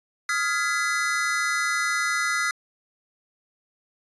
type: chord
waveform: square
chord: F half-diminished seventh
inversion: third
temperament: just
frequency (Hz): 1257.2 / 1396.9 / 1676.3 / 2012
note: Eb6 / F6 / Ab6 / Cb7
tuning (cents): +18 / 0 / +16 / +32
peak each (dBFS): -31 / -28 / -31 / -27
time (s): 0.29-2.51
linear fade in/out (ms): 2
effects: resampled to 22050 Hz